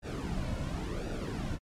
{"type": "noise with flanger", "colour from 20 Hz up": "brown", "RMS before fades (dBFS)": -35, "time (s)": [0.02, 1.59], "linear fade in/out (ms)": 50, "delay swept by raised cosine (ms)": [0.94, 2.54], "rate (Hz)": 0.94, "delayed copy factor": -0.65, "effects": ["low-pass 9000 Hz 12 dB/octave", "MP3 96 kbps"]}